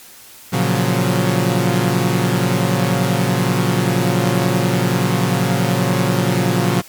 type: chord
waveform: sawtooth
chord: Gb major seventh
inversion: first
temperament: equal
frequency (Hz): 116.54 / 138.59 / 174.61 / 185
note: Bb2 / Db3 / F3 / Gb3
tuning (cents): 0 / 0 / 0 / 0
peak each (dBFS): -16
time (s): 0.52-6.82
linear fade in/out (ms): 20
effects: white hiss -41 dBFS RMS until 6.88 s + MP3 96 kbps